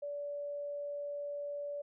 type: tone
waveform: sine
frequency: 577 Hz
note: D5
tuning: 31 cents flat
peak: -37 dBFS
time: 0.02-1.82 s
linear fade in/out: 10 ms
effects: none